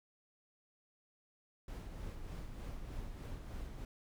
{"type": "noise with tremolo", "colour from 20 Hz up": "brown", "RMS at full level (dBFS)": -43, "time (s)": [1.68, 3.85], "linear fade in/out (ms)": 2, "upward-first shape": "sine", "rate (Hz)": 3.3, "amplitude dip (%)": 40, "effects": []}